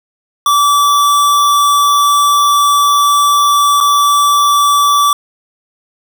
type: tone with dropouts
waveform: square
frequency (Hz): 1157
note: D6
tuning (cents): -26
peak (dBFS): -8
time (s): 0.46-5.13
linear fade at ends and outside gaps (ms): 2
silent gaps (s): 3.804-3.809
effects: none